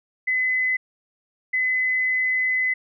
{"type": "tone pair in turn", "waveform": "sine", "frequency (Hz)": [2023, 2023], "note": ["B6", "B6"], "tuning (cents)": [41, 41], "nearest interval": "unison", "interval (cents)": 0, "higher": "neither", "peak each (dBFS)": -19, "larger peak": "neither", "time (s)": [[0.27, 0.77], [1.53, 2.74]], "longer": "second", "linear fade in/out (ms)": 10, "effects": []}